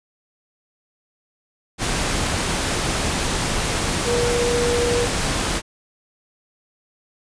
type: tone in noise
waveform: sine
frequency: 480 Hz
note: B4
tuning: 49 cents flat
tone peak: -19 dBFS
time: 4.04-5.08 s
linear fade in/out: 50 ms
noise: pink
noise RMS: -22 dBFS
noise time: 1.78-5.62 s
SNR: 0 dB
effects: resampled to 22050 Hz